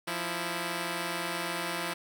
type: tone pair together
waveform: 5% pulse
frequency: 174.1 / 327.9 Hz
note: F3 / E4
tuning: -5 / -9 cents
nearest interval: major seventh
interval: 1096 cents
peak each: -23 dBFS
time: 0.07-1.94 s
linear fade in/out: 10 ms
effects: none